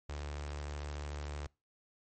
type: tone with notch filter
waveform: sawtooth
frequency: 73.42 Hz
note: D2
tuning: in tune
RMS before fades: -41 dBFS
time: 0.09-1.47 s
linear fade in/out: 5 ms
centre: 200 Hz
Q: 0.9
effects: noise-tail reverb RT60 0.3 s tail -26 dB re dry + MP3 32 kbps